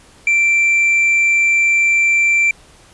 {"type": "tone", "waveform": "triangle", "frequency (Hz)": 2349, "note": "D7", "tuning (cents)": 0, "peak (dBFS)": -9, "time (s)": [0.27, 2.51], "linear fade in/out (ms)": 2, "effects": ["pink hiss -46 dBFS RMS until 2.93 s", "resampled to 24000 Hz"]}